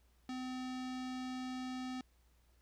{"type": "tone with low-pass filter", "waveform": "square", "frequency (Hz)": 255.6, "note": "C4", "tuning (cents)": -40, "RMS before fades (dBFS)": -42, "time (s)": [0.29, 2.01], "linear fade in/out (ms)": 2, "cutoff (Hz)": 5400, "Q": 1.2, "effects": ["added 60 Hz sine -67 dBFS peak until 2.61 s", "pink hiss -75 dBFS RMS until 2.61 s"]}